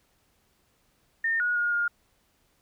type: tone with pitch steps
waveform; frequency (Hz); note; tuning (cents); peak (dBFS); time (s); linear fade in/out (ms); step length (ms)
sine; 1820 / 1451 / 1429 / 1417; A#6 / F#6 / F6 / F6; -42 / -34 / +39 / +25; -23; 1.24-1.88; 5; 160
effects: pink hiss -68 dBFS RMS until 2.61 s